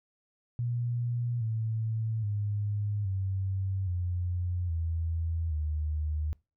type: tone with pitch steps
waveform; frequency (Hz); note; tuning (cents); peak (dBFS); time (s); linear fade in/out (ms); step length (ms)
sine; 120 / 111.32 / 103.27 / 95.8 / 88.87 / 82.44 / 76.47; B2 / A2 / G#2 / G2 / F2 / E2 / D#2; -49 / +21 / -9 / -39 / +31 / +1 / -29; -28; 0.59-6.33; 0; 820
effects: noise-tail reverb RT60 0.3 s tail -25 dB re dry